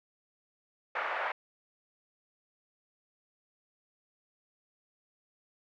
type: band-pass noise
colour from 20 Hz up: white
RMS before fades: -34 dBFS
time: 0.95-1.32 s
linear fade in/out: 5 ms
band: 570 to 1900 Hz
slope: 24 dB/octave
effects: none